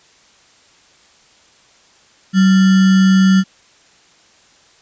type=tone with sample-and-hold; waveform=sine; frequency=190 Hz; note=F#3; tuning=46 cents sharp; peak=-7 dBFS; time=2.33-3.44 s; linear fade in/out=50 ms; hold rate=1575 Hz; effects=white hiss -50 dBFS RMS until 4.81 s + resampled to 16000 Hz